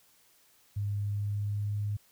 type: tone with pitch glide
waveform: sine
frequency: 102 to 103.42 Hz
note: G#2 to G#2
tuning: -31 to -7 cents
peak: -29 dBFS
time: 0.76-1.97 s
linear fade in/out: 10 ms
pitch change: +24 cents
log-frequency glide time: 0.96-1.82 s
effects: white hiss -64 dBFS RMS until 2.11 s